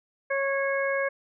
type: harmonic tone with a mistuned harmonic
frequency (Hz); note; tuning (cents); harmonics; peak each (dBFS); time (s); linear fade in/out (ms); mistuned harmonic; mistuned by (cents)
550; C#5; -14; 1 / 2 / 3 / 4; -26 / -34 / -30 / -33; 0.3-1.09; 10; 4; -16
effects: none